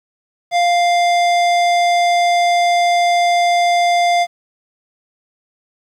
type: tone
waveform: square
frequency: 698.5 Hz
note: F5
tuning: in tune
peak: -12 dBFS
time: 0.51-4.27 s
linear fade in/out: 50 ms
effects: low-pass 6000 Hz 12 dB/octave + 8-bit